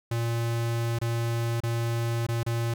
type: tone with dropouts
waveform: square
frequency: 116.54 Hz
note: A#2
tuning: in tune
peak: -26 dBFS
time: 0.11-2.74 s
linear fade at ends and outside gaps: 5 ms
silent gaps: 0.988-1.014 / 1.604-1.634 / 2.267-2.286 / 2.432-2.463 s
effects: none